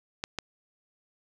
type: clicks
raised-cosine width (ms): 0.2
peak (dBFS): -14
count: 2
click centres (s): 0.239 / 0.387
effects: none